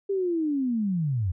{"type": "linear sweep", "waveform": "sine", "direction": "down", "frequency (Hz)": [402.3, 82.41], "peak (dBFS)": -23, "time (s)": [0.09, 1.32], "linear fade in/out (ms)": 10, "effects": []}